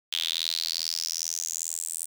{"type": "tone with high-pass filter sweep", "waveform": "sawtooth", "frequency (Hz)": 82.41, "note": "E2", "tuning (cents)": 0, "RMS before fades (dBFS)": -31, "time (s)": [0.12, 2.06], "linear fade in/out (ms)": 10, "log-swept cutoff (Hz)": [3300, 8800], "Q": 6.1, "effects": []}